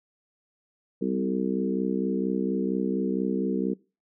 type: harmonic tone with a mistuned harmonic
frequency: 64.3 Hz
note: C2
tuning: 30 cents flat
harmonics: 3 / 4 / 5 / 6 / 7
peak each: -29 / -30 / -31 / -32 / -32 dBFS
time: 1.01-3.74 s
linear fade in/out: 10 ms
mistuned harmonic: 3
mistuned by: +20 cents
effects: noise-tail reverb RT60 0.3 s tail -21 dB re dry